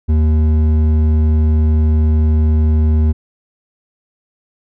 sine tone with hard clipping, 77.78 Hz, D#2, in tune, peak -11 dBFS, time 0.08-3.13 s, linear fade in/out 20 ms, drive 8 dB, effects none

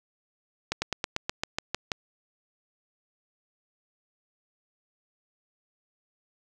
slowing click train, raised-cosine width 0.2 ms, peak -10 dBFS, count 10, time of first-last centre 0.72-1.918 s, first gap 100 ms, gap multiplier 1.07, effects none

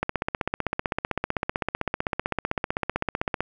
click train, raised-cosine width 0.5 ms, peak -9 dBFS, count 54, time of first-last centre 0.03-3.406 s, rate 15.7 Hz, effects none

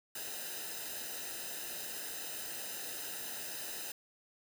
white noise with comb filter, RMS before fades -42 dBFS, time 0.15-3.92 s, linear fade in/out 5 ms, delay 0.89 ms, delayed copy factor -0.75, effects none

